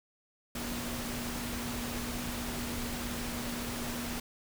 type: tone in noise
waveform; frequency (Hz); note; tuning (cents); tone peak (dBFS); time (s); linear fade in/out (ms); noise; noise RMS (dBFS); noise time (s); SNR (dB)
sine; 240; B3; -49; -39; 0.55-4.2; 5; pink; -38; 0.55-4.2; -4
effects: none